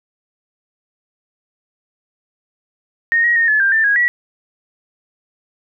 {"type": "tone with pitch steps", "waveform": "sine", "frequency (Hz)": [1851, 1895, 1842, 1721, 1589, 1781, 1648, 1934], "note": ["A#6", "A#6", "A#6", "A6", "G6", "A6", "G#6", "B6"], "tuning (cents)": [-13, 28, -21, -39, 23, 21, -14, -37], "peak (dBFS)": -11, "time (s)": [3.12, 4.08], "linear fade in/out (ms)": 0, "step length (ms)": 120, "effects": []}